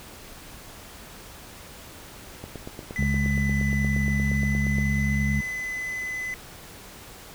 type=click train; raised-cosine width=2 ms; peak=-22 dBFS; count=21; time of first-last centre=2.44-4.785 s; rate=8.53 Hz
type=tone with pitch glide; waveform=triangle; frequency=2000 to 2015 Hz; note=B6 to B6; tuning=+21 to +34 cents; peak=-27 dBFS; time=2.96-6.34 s; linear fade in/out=0 ms; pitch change=+13 cents; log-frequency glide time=4.14-4.99 s
type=harmonic tone; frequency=69.3 Hz; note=C#2; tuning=in tune; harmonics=1 / 2 / 3; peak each=-26 / -26 / -26 dBFS; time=2.98-5.41 s; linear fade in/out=10 ms
effects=pink hiss -44 dBFS RMS until 7.34 s